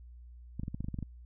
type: clicks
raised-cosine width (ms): 5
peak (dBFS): -24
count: 10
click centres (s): 0.596 / 0.634 / 0.681 / 0.745 / 0.806 / 0.844 / 0.885 / 0.943 / 0.988 / 1.027
effects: added 60 Hz sine -48 dBFS peak until 1.25 s